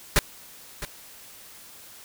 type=noise with echo; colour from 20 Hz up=pink; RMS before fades=-18 dBFS; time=0.16-0.19 s; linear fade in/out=0 ms; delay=660 ms; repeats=1; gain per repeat=-14 dB; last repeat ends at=0.85 s; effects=white hiss -47 dBFS RMS until 2.04 s